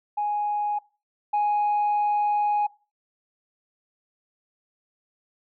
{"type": "tone pair in turn", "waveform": "sine", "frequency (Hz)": [831, 831], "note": ["G#5", "G#5"], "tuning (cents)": [1, 1], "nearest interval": "unison", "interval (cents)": 0, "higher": "neither", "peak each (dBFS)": [-22, -18], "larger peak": "second", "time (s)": [[0.17, 0.79], [1.33, 2.67]], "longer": "second", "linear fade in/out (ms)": 10, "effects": ["noise-tail reverb RT60 0.3 s tail -20 dB re dry", "tanh soft clip ceiling -18 dBFS"]}